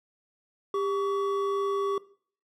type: tone pair together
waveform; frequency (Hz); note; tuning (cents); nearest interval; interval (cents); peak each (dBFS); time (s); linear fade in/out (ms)
triangle; 397.7 / 1131; G4 / C#6; +25 / +34; octave + tritone; 1809; -25 / -29; 0.74-1.98; 2
effects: noise-tail reverb RT60 0.5 s tail -19 dB re dry